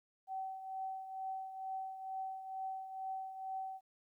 sine tone with tremolo, 764 Hz, G5, 45 cents flat, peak -37 dBFS, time 0.27-3.81 s, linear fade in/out 50 ms, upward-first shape triangle, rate 2.2 Hz, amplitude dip 65%, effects 13-bit

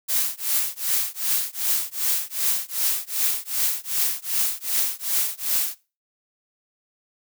blue noise with tremolo, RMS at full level -20 dBFS, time 0.08-5.76 s, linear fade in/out 20 ms, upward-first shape triangle, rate 2.6 Hz, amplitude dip 100%, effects noise-tail reverb RT60 0.3 s tail -19 dB re dry

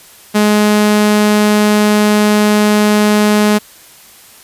sawtooth tone, 210 Hz, G#3, 19 cents sharp, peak -4 dBFS, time 0.34-3.59 s, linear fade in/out 20 ms, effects white hiss -40 dBFS RMS until 4.43 s + resampled to 32000 Hz

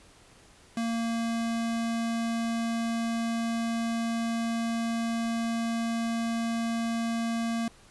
square tone, 230 Hz, A#3, 23 cents flat, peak -28 dBFS, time 0.77-7.68 s, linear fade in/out 2 ms, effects pink hiss -56 dBFS RMS until 7.9 s + resampled to 24000 Hz

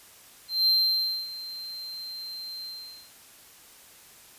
triangle tone with ADSR envelope, 4138 Hz, C8, 20 cents flat, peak -17 dBFS, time 0.48-3.12 s, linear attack 190 ms, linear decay 600 ms, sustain -17 dB, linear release 470 ms, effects white hiss -52 dBFS RMS until 4.38 s + resampled to 32000 Hz

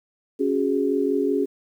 sine chord, C# suspended fourth, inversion none, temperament equal, 277.2 / 370 / 415.3 Hz, C#4 / F#4 / G#4, 0 / 0 / 0 cents, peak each -23 / -25 / -23 dBFS, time 0.39-1.46 s, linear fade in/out 20 ms, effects 9-bit

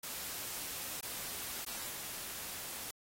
white noise with dropouts, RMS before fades -42 dBFS, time 0.03-2.91 s, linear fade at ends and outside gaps 5 ms, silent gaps 1.01-1.028 / 1.65-1.664 s, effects AAC 48 kbps

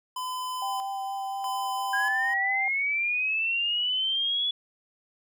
square tone with tremolo, 1013 Hz, B5, 44 cents sharp, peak -31 dBFS, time 0.16-2.34 s, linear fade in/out 5 ms, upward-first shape square, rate 0.78 Hz, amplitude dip 65%
sine tone with vibrato, 782 Hz, G5, 4 cents flat, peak -30 dBFS, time 0.62-2.68 s, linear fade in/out 2 ms, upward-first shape sine, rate 4.3 Hz, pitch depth 11 cents each way
sine linear sweep, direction up, 1609 to 3419 Hz, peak -24 dBFS, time 1.93-4.51 s, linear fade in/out 5 ms
effects none

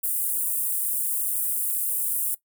pink high-pass noise, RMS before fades -26 dBFS, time 0.03-2.35 s, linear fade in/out 10 ms, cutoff 9000 Hz, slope 48 dB/octave, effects noise-tail reverb RT60 0.1 s tail -17 dB re dry

